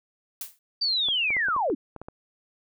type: noise with exponential decay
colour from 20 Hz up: blue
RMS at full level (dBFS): -31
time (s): 0.41-0.59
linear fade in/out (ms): 2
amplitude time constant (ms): 38
type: linear sweep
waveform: sine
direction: down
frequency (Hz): 4688 to 224.4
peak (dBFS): -22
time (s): 0.81-1.75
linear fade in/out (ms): 10
type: clicks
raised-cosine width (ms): 1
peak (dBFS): -24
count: 9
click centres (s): 1.086 / 1.305 / 1.367 / 1.485 / 1.564 / 1.7 / 1.963 / 2.016 / 2.085
effects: none